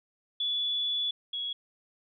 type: tone pair in turn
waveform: sine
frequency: 3433 / 3343 Hz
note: A7 / G#7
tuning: -43 / +11 cents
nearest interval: unison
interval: 46 cents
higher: first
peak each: -27 / -31 dBFS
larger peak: first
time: 0.4-1.11 / 1.33-1.53 s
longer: first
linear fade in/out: 5 ms
effects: none